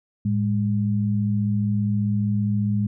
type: tone pair together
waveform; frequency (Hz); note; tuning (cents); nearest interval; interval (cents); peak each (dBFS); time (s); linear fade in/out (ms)
sine; 109.18 / 204.2; A2 / G#3; -13 / -29; major seventh; 1084; -22; 0.25-2.87; 5
effects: none